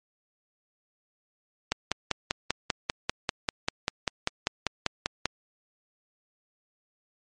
click train, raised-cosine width 0.2 ms, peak -7 dBFS, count 19, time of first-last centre 1.72-5.256 s, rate 5.09 Hz, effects MP3 48 kbps

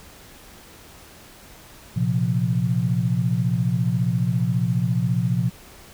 sine chord, Bb suspended second, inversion none, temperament just, 116.54 / 131.11 / 174.81 Hz, Bb2 / C3 / F3, 0 / +4 / +2 cents, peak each -23 dBFS, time 1.96-5.5 s, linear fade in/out 10 ms, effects pink hiss -46 dBFS RMS until 5.93 s

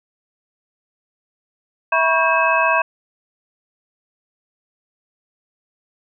sine tone cluster, 656 / 971 / 1106 / 1595 / 2583 Hz, E5 / B5 / C#6 / G6 / E7, -9 / -30 / -4 / +30 / -36 cents, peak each -20 dBFS, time 1.92-2.82 s, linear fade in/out 5 ms, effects none

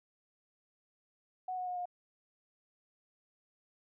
sine tone with pitch steps, 740 / 731.1 / 722.3 / 713.6 Hz, F#5 / F#5 / F#5 / F5, 0 / -21 / -42 / +37 cents, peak -35 dBFS, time 1.48-1.856 s, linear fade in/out 5 ms, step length 94 ms, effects none

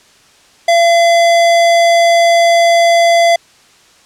square tone, 680 Hz, F5, 46 cents flat, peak -7 dBFS, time 0.68-3.36 s, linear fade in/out 5 ms, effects white hiss -46 dBFS RMS until 4.05 s + low-pass 7000 Hz 12 dB/octave

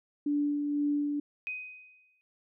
sine tone with tremolo, 291 Hz, D4, 16 cents flat, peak -25 dBFS, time 0.26-1.2 s, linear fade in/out 5 ms, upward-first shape sine, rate 2 Hz, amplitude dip 35%
sine tone with exponential decay, 2506 Hz, D#7, 12 cents sharp, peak -31 dBFS, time 1.47-2.21 s, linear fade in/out 0 ms, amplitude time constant 160 ms
effects none

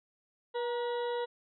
harmonic tone with a mistuned harmonic, 482.5 Hz, B4, 40 cents flat, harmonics 1 / 2 / 3 / 4 / 6 / 7 / 8, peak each -32 / -38 / -47 / -48 / -53 / -51 / -50 dBFS, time 0.54-1.26 s, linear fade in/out 20 ms, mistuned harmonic 2, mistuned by -40 cents, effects none

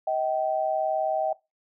sine tone pair together, 633 / 772 Hz, D#5 / G5, +30 / -27 cents, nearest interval minor third, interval 343 cents, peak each -26 dBFS, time 0.07-1.33 s, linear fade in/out 5 ms, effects noise-tail reverb RT60 0.2 s tail -18 dB re dry

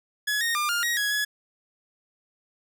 sawtooth tone with pitch steps, 1692 / 1854 / 1199 / 1409 / 1891 / 1669 / 1690 Hz, G#6 / A#6 / D6 / F6 / A#6 / G#6 / G#6, +32 / -10 / +36 / +15 / +24 / +8 / +30 cents, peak -20 dBFS, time 0.27-1.25 s, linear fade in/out 10 ms, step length 140 ms, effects none

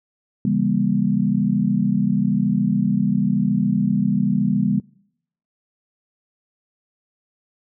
sine chord, C# diminished seventh, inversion none, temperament just, 138.59 / 166.31 / 199.57 / 239.5 Hz, C#3 / E3 / G3 / Bb3, 0 / +16 / +31 / +47 cents, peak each -25 / -25 / -19 / -22 dBFS, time 0.45-4.8 s, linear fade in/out 2 ms, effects noise-tail reverb RT60 0.7 s tail -24 dB re dry

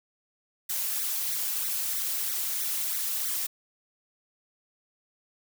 blue noise with flanger, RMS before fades -30 dBFS, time 0.69-3.47 s, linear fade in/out 10 ms, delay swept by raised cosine 0.5 to 3.8 ms, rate 3.1 Hz, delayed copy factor +0.8, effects none

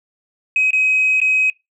sine tone with dropouts, 2533 Hz, D#7, 30 cents sharp, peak -11 dBFS, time 0.56-1.5 s, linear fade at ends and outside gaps 2 ms, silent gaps 0.707-0.731 / 1.202-1.215 s, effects noise-tail reverb RT60 0.2 s tail -24 dB re dry + tanh soft clip ceiling -8 dBFS

